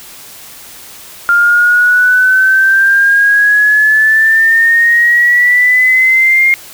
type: exponential sweep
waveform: sine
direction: up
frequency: 1396.9 to 2132 Hz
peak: -5 dBFS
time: 1.29-6.54 s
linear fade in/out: 0 ms
effects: white hiss -33 dBFS RMS until 6.73 s